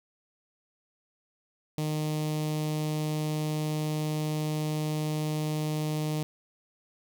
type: tone with notch filter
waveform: sawtooth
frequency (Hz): 153.3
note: D#3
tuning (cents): -25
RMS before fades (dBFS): -30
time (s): 1.78-6.23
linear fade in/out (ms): 0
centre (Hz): 1500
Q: 0.94
effects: 11-bit